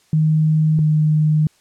sine tone pair in turn, 155.9 / 153.66 Hz, D#3 / D#3, +4 / -21 cents, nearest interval unison, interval 25 cents, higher first, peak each -12 dBFS, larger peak neither, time 0.13-0.79 / 0.79-1.47 s, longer second, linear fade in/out 2 ms, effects white hiss -57 dBFS RMS until 1.6 s + low-pass 9000 Hz 12 dB/octave

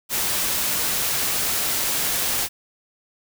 white noise, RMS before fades -23 dBFS, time 0.09-2.49 s, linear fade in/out 50 ms, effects none

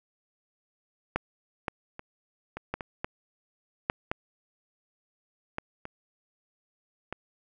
clicks, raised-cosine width 0.5 ms, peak -11 / -14 / -24 / -21 / -15 / -20 / -15 / -9 / -13 / -16 / -23 / -19 dBFS, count 12, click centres 1.16 / 1.682 / 1.994 / 2.57 / 2.74 / 2.808 / 3.045 / 3.899 / 4.115 / 5.584 / 5.854 / 7.126 s, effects none

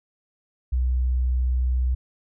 sine tone, 62.8 Hz, B1, 30 cents sharp, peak -19 dBFS, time 0.72-1.95 s, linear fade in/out 10 ms, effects none

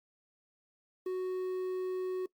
triangle tone with quantisation, 370 Hz, F#4, in tune, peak -30 dBFS, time 1.06-2.26 s, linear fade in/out 5 ms, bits 10, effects noise-tail reverb RT60 0.1 s tail -21 dB re dry + Opus 48 kbps

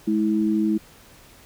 sine tone pair together, 211.9 / 323.9 Hz, G#3 / E4, +35 / -30 cents, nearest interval perfect fifth, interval 735 cents, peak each -21 dBFS, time 0.07-0.78 s, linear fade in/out 10 ms, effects pink hiss -50 dBFS RMS until 1.45 s

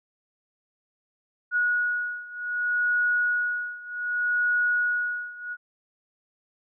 sine beating tone pair, 1456 / 1456.65 Hz, F#6 / F#6, -28 / -28 cents, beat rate 0.65 Hz, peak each -25 / -27 dBFS, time 1.51-5.57 s, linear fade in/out 50 ms, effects none

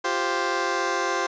15% pulse chord, F suspended second, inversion none, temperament just, 349.2 / 392.9 / 523.8 Hz, F4 / G4 / C5, 0 / +4 / +2 cents, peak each -22 dBFS, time 0.04-1.27 s, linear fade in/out 10 ms, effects resampled to 16000 Hz

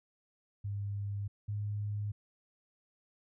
sine tone pair in turn, 101.1 / 103.64 Hz, G#2 / G#2, -46 / -3 cents, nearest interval unison, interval 43 cents, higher second, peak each -34 / -33 dBFS, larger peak second, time 0.64-1.28 / 1.48-2.12 s, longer neither, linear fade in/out 10 ms, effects none

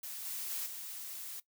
blue noise with level steps, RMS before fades -43 / -40 / -38 / -44 dBFS, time 0.03-1.4 s, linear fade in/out 5 ms, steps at 0.25 / 0.5 / 0.66 s, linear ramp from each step 2 ms, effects noise-tail reverb RT60 0.1 s tail -18 dB re dry

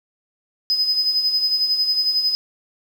sine tone with tremolo, 5030 Hz, D#8, 18 cents sharp, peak -13 dBFS, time 0.7-2.35 s, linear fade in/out 0 ms, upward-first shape sine, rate 11 Hz, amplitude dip 60%, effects tanh soft clip ceiling -12 dBFS + 7-bit

